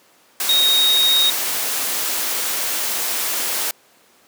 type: tone in noise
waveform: sine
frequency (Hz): 3750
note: A#7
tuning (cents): +10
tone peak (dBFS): -13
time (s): 0.49-1.3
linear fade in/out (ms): 2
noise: white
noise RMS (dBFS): -22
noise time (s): 0.4-3.71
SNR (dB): +6
effects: pink hiss -53 dBFS RMS until 4.27 s + high-pass 300 Hz 12 dB/octave